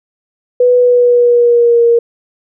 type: tone with pitch glide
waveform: sine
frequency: 493.9 to 468.9 Hz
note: B4 to A#4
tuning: 0 to +10 cents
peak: -5 dBFS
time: 0.6-1.99 s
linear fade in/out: 5 ms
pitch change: -90 cents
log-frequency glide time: 0.77-1.83 s
effects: none